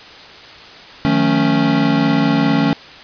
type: chord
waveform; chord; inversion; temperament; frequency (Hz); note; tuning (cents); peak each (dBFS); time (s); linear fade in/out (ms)
square; D# half-diminished seventh; none; equal with one note detuned; 155.56 / 180.25 / 220 / 277.2; D#3 / F#3 / A3 / C#4; 0 / -45 / 0 / 0; -20 / -22 / -19 / -16; 1.05-2.73; 0
effects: white hiss -37 dBFS RMS until 3.03 s + resampled to 11025 Hz